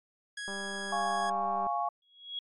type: tone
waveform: sawtooth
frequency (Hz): 1661.2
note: G#6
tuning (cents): 0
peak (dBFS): -33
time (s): 0.37-1.3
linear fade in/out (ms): 5
type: click train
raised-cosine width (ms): 1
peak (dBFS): -29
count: 235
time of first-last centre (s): 0.48-1.668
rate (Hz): 197
type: chord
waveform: sine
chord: Db major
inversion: first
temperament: equal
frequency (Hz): 698.5 / 830.6 / 1108.7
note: F5 / Ab5 / Db6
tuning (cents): 0 / 0 / 0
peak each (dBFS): -32 / -33 / -33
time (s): 0.92-1.89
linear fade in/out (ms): 5
type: tone with exponential growth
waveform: sine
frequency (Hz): 3322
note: G#7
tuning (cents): 0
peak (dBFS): -31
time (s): 2.02-2.39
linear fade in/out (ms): 2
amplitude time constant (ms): 79
effects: MP3 48 kbps